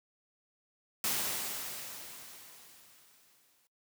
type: noise with exponential decay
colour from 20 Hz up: white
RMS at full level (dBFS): -31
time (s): 1.04-3.67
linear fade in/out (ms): 1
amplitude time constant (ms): 570
effects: noise-tail reverb RT60 0.1 s tail -19 dB re dry + high-pass 100 Hz 12 dB/octave